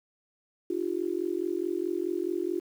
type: tone with amplitude modulation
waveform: sine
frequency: 351 Hz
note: F4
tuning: 9 cents sharp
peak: -23 dBFS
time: 0.7-2.6 s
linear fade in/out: 5 ms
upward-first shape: sine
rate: 44.7 Hz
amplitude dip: 100%
effects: 9-bit